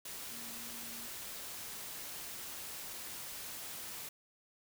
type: tone in noise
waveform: sine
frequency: 233.1 Hz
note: A#3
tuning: in tune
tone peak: -54 dBFS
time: 0.31-1.07 s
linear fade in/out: 5 ms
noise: white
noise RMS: -45 dBFS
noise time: 0.05-4.09 s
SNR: -12 dB
effects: none